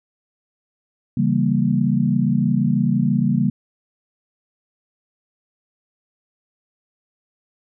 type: chord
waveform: sine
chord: C# diminished seventh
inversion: none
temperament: equal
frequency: 138.59 / 164.81 / 196 / 233.1 Hz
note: C#3 / E3 / G3 / Bb3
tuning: 0 / 0 / 0 / 0 cents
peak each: -21 / -23 / -20 / -20 dBFS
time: 1.17-3.5 s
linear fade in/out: 5 ms
effects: none